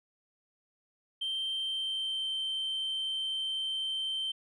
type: tone with pitch glide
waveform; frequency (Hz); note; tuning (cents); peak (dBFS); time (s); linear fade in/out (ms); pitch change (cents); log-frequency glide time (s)
sine; 3136 to 3114; G7 to G7; 0 to -12; -29; 1.21-4.32; 10; -12; 1.55-2.3
effects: tanh soft clip ceiling -29 dBFS